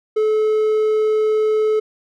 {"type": "tone", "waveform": "triangle", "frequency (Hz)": 431.7, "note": "A4", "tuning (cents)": -33, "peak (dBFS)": -12, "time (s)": [0.16, 1.8], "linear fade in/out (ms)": 10, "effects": []}